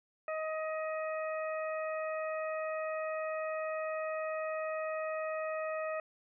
harmonic tone, 629 Hz, D#5, 19 cents sharp, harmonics 1 / 2 / 3 / 4, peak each -35 / -41 / -45 / -47 dBFS, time 0.28-6 s, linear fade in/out 2 ms, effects none

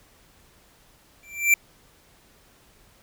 square tone with exponential growth, 2349 Hz, D7, in tune, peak -12 dBFS, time 1.23-1.54 s, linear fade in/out 2 ms, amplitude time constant 66 ms, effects pink hiss -57 dBFS RMS until 3.02 s

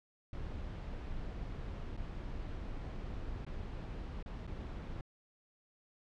brown noise with dropouts, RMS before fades -42 dBFS, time 0.33-5.01 s, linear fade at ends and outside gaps 2 ms, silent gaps 1.967-1.974 / 3.45-3.465 / 4.227-4.26 / 4.468-4.475 s, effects low-pass 4000 Hz 12 dB/octave

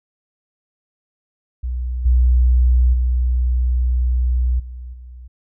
sine tone with level steps, 61.8 Hz, B1, 2 cents sharp, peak -20 / -10 / -14 / -29 / -34 dBFS, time 1.63-5.28 s, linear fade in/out 10 ms, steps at 2.05 / 2.93 / 4.59 / 4.93 s, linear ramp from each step 10 ms, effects none

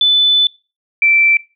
sine tone pair in turn, 3500 / 2336 Hz, A7 / D7, -10 / -10 cents, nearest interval perfect fifth, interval 700 cents, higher first, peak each -8 dBFS, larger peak neither, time 0.01-0.47 / 1.02-1.37 s, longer first, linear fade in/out 2 ms, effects noise-tail reverb RT60 0.3 s tail -22 dB re dry

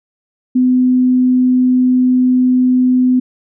sine tone, 253 Hz, B3, 42 cents sharp, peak -8 dBFS, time 0.55-3.2 s, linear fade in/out 10 ms, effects none

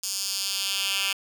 10% pulse tone with high-pass filter sweep, 196 Hz, G3, in tune, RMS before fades -28 dBFS, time 0.03-1.13 s, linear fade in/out 5 ms, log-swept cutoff 5900 to 2500 Hz, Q 1.8, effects 8-bit

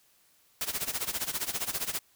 white noise with tremolo, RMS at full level -30 dBFS, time 0.61-1.99 s, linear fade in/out 0 ms, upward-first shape sine, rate 15 Hz, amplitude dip 85%, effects white hiss -65 dBFS RMS until 2.15 s

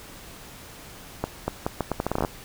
accelerating click train, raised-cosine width 1 ms, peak -10 dBFS, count 14, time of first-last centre 1.24-2.249 s, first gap 240 ms, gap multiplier 0.77, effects pink hiss -44 dBFS RMS until 2.44 s

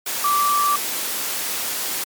sine tone in noise, 1166 Hz, D6, 13 cents flat, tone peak -16 dBFS, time 0.24-0.76 s, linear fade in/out 5 ms, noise white, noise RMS -25 dBFS, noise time 0.06-2.04 s, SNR +6 dB, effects high-pass 200 Hz 12 dB/octave + MP3 96 kbps

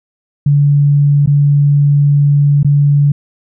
sine tone with dropouts, 143.8 Hz, D3, 36 cents flat, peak -6 dBFS, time 0.46-3.12 s, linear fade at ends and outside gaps 5 ms, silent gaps 1.261-1.273 / 2.631-2.646 s, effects none

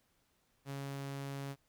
sawtooth tone, 138.59 Hz, C#3, in tune, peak -36 dBFS, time 0.65-1.56 s, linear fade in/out 50 ms, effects pink hiss -75 dBFS RMS until 1.68 s

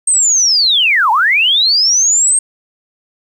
sine linear two-way sweep, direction down then up, 8540 to 824 to 8540 Hz, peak -8 dBFS, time 0.07-2.39 s, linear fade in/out 5 ms, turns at 1.11 s, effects 7-bit

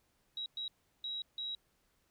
sine tone bursts at uneven times, 3855 Hz, B7, 43 cents flat, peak -37 dBFS, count 4, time 0.37-0.46 / 0.57-0.68 / 1.04-1.22 / 1.38-1.55 s, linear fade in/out 2 ms, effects pink hiss -75 dBFS RMS until 2.1 s

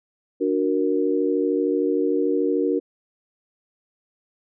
sine chord, D augmented, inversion none, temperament equal with one note detuned, 293.7 / 367 / 466.2 Hz, D4 / F#4 / A#4, 0 / -14 / 0 cents, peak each -23 dBFS, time 0.4-2.8 s, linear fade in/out 20 ms, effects none

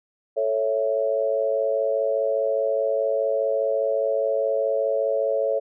sine chord, A major, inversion none, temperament equal, 440 / 554.4 / 659.3 Hz, A4 / C#5 / E5, 0 / 0 / 0 cents, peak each -26 / -22 / -27 dBFS, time 0.36-5.6 s, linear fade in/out 20 ms, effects none

